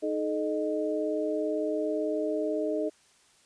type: tone cluster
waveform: sine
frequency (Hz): 311.7 / 429.7 / 615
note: D#4 / A4 / D#5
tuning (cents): +3 / -41 / -20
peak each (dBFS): -31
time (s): 0.02-2.9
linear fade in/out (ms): 20
effects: white hiss -62 dBFS RMS until 3.45 s + resampled to 22050 Hz